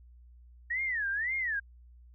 sine tone with vibrato, 1837 Hz, A#6, 26 cents flat, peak -29 dBFS, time 0.7-1.6 s, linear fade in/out 10 ms, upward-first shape sine, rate 1.9 Hz, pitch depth 260 cents each way, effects added 60 Hz sine -52 dBFS peak until 2.14 s

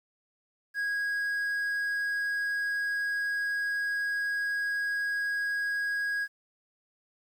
triangle tone, 1648 Hz, G#6, 14 cents flat, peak -26 dBFS, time 0.74-6.28 s, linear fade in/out 50 ms, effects 10-bit

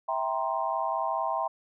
sine chord, C dominant seventh, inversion first, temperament just, 654.1 / 784.9 / 941.9 / 1046.5 Hz, E5 / G5 / Bb5 / C6, -14 / +2 / +18 / 0 cents, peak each -32 dBFS, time 0.08-1.48 s, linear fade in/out 10 ms, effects none

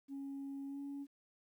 sine tone with pitch glide, 275.9 to 280.7 Hz, C#4 to C#4, -8 to +22 cents, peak -40 dBFS, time 0.08-1.07 s, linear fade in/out 50 ms, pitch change +30 cents, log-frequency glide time 0.67-0.79 s, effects tanh soft clip ceiling -39 dBFS + 12-bit

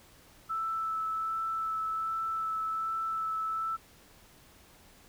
sine tone with vibrato, 1316 Hz, E6, 3 cents flat, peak -30 dBFS, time 0.49-3.77 s, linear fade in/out 20 ms, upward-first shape sine, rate 1.3 Hz, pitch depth 11 cents each way, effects pink hiss -58 dBFS RMS until 5.08 s

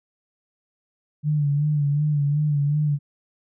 sine tone with vibrato, 146.83 Hz, D3, in tune, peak -18 dBFS, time 1.23-2.99 s, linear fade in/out 50 ms, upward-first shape sine, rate 2.7 Hz, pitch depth 53 cents each way, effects none

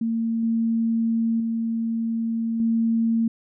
sine tone with level steps, 227.7 Hz, A#3, 40 cents flat, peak -21 / -19 / -22 / -18 dBFS, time 0.01-3.28 s, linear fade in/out 5 ms, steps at 0.43 / 1.4 / 2.6 s, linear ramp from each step 2 ms, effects none

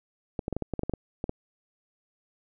clicks, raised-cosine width 2 ms, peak -16 dBFS, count 12, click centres 0.392 / 0.481 / 0.527 / 0.566 / 0.623 / 0.737 / 0.793 / 0.834 / 0.896 / 0.937 / 1.241 / 1.294 s, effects none

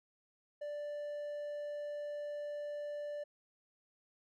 triangle tone, 587.3 Hz, D5, in tune, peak -37 dBFS, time 0.61-3.24 s, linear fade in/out 10 ms, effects none

